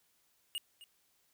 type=tone with echo; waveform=square; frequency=2861 Hz; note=F7; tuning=41 cents sharp; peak=-36 dBFS; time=0.55-0.58 s; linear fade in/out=0 ms; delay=260 ms; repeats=1; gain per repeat=-15 dB; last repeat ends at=0.84 s; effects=white hiss -73 dBFS RMS until 1.33 s